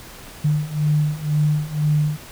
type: beating tone pair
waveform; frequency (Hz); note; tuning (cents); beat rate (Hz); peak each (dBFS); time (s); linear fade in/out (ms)
sine; 149.2 / 151.2; D3 / D#3; +28 / -49; 2; -21 / -19; 0.44-2.17; 10
effects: pink hiss -40 dBFS RMS until 2.31 s